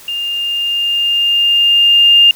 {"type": "tone with level ramp", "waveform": "sine", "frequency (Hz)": 2809, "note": "F7", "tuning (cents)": 9, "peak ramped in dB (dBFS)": [-17, -3], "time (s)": [0.08, 2.31], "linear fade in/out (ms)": 2, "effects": ["white hiss -38 dBFS RMS until 2.35 s"]}